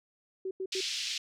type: tone bursts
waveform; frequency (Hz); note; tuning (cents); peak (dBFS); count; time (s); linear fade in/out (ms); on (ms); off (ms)
sine; 378.9; F#4; +41; -32; 3; 0.45-0.808; 5; 60; 89
type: band-pass noise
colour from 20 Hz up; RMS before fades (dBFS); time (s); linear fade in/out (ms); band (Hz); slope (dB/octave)
white; -35; 0.72-1.18; 5; 2500 to 5400; 24
effects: none